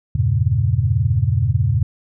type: chord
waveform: sine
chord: E diminished seventh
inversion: none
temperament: equal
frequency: 82.41 / 98 / 116.54 / 138.59 Hz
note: E2 / G2 / Bb2 / Db3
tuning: 0 / 0 / 0 / 0 cents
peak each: -22 / -19 / -18 / -21 dBFS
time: 0.15-1.83 s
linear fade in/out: 5 ms
effects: none